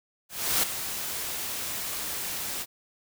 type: noise with ADSR envelope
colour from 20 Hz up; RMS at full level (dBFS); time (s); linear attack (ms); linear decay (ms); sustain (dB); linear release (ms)
white; -23; 0.29-2.66; 340; 8; -10; 45
effects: none